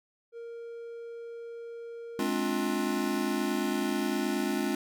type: tone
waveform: triangle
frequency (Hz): 466.2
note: A#4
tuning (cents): 0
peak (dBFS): -37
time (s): 0.32-2.29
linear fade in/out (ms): 50
type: chord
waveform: square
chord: D half-diminished seventh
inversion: second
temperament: just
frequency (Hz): 211.4 / 264.3 / 293.7 / 352.4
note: Ab3 / C4 / D4 / F4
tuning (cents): +31 / +18 / 0 / +16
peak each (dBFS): -34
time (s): 2.19-4.75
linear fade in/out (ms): 2
effects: none